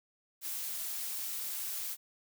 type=noise; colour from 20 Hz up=blue; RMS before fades=-38 dBFS; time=0.41-1.97 s; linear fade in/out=50 ms; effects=none